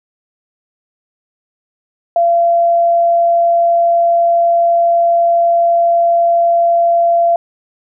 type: tone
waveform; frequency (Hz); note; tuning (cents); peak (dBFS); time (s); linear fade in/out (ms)
sine; 683; F5; -39; -8; 2.16-7.36; 2
effects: none